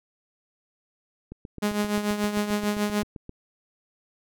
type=click train; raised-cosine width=3 ms; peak=-25 dBFS; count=16; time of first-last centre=1.32-3.294 s; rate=7.6 Hz
type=tone with tremolo; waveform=sawtooth; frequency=207.7 Hz; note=G#3; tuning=in tune; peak=-17 dBFS; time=1.62-3.03 s; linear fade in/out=10 ms; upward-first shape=triangle; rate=6.8 Hz; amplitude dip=70%
effects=none